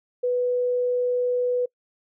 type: tone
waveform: sine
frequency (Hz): 493.9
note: B4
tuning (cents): 0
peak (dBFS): -20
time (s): 0.23-1.66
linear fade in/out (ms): 10
effects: noise-tail reverb RT60 0.1 s tail -25 dB re dry